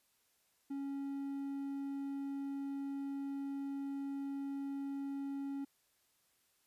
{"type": "tone", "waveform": "triangle", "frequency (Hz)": 277.2, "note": "C#4", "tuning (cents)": 0, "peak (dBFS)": -36, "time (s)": [0.7, 5.65], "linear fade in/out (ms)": 10, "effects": ["white hiss -75 dBFS RMS until 6.66 s", "resampled to 32000 Hz"]}